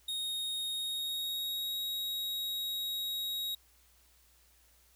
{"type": "tone with pitch glide", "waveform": "45% pulse", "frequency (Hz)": [3729, 3796], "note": ["A#7", "A#7"], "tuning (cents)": [0, 31], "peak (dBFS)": -33, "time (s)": [0.08, 3.55], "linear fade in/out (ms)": 5, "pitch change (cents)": 31, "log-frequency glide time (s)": [0.69, 1.77], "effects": ["added 60 Hz sine -67 dBFS peak until 4.95 s", "white hiss -66 dBFS RMS until 4.95 s"]}